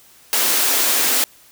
white high-pass noise, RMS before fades -17 dBFS, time 0.33-1.24 s, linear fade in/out 0 ms, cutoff 230 Hz, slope 48 dB/octave, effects white hiss -49 dBFS RMS until 1.51 s

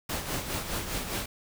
pink noise with tremolo, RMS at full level -31 dBFS, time 0.09-1.26 s, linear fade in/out 5 ms, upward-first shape sine, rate 4.9 Hz, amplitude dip 55%, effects none

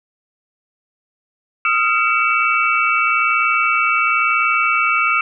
sine tone cluster, 1255 / 1376 / 2267 / 2665 Hz, D#6 / F6 / C#7 / E7, +15 / -26 / +38 / +18 cents, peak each -19 dBFS, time 1.65-5.21 s, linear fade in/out 2 ms, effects none

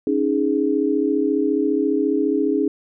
sine chord, C# suspended second, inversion none, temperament just, 277.2 / 311.8 / 415.8 Hz, C#4 / D#4 / G#4, 0 / +4 / +2 cents, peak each -21 dBFS, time 0.07-2.68 s, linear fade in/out 2 ms, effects none

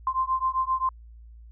sine beating tone pair, 1041 / 1048.6 Hz, C6 / C6, -9 / +3 cents, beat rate 7.6 Hz, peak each -26 dBFS, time 0.07-0.89 s, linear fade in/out 2 ms, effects added 57 Hz sine -44 dBFS peak until 1.51 s

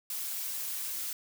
blue noise with flanger, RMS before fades -36 dBFS, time 0.1-1.13 s, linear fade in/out 2 ms, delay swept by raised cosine 1.8 to 6.1 ms, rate 2.5 Hz, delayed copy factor +0.55, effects none

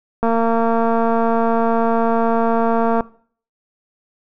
click train, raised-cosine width 1 ms, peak -5 dBFS, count 637, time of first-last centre 0.23-3.007 s, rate 229 Hz, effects noise-tail reverb RT60 0.5 s tail -20 dB re dry

